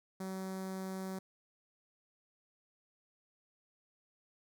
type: tone with notch filter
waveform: sawtooth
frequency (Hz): 189.5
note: F#3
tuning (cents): +42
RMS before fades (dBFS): -41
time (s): 0.2-1.19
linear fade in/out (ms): 5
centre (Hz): 2800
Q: 0.96
effects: none